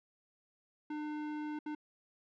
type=tone bursts at uneven times; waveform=square; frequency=301.3 Hz; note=D4; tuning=44 cents sharp; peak=-38 dBFS; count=2; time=0.9-1.59 / 1.66-1.75 s; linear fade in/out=5 ms; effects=low-pass 2000 Hz 12 dB/octave